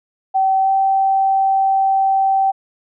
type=tone with pitch glide; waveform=sine; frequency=768 to 775.1 Hz; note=G5 to G5; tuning=-36 to -20 cents; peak=-12 dBFS; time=0.34-2.52 s; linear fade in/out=20 ms; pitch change=+16 cents; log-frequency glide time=0.61-0.7 s; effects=none